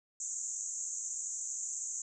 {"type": "band-pass noise", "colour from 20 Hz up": "white", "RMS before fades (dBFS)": -39, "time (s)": [0.2, 2.02], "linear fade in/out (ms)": 2, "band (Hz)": [6400, 7500], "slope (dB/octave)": 96, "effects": []}